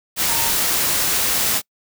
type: tone in noise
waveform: sine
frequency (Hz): 920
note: A#5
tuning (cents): -23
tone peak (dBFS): -27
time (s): 0.27-0.52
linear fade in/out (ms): 50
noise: white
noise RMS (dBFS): -19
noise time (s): 0.16-1.62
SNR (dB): -11
effects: noise-tail reverb RT60 0.1 s tail -26 dB re dry